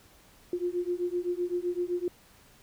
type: beating tone pair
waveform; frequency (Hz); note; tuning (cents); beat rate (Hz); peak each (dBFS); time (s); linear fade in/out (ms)
sine; 350 / 357.8; F4 / F4; +4 / +42; 7.8; -31; 0.53-2.08; 2
effects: pink hiss -58 dBFS RMS until 2.62 s